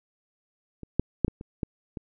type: clicks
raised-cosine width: 3 ms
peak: -26 / -8 / -8 / -15 / -26 / -15 / -22 dBFS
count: 7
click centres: 0.833 / 0.996 / 1.247 / 1.281 / 1.411 / 1.632 / 1.972 s
effects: none